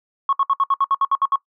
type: tone bursts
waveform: sine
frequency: 1100 Hz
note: C#6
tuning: 14 cents flat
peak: -13 dBFS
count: 11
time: 0.29-1.358 s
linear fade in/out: 2 ms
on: 38 ms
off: 65 ms
effects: noise-tail reverb RT60 0.1 s tail -20 dB re dry + tanh soft clip ceiling -9 dBFS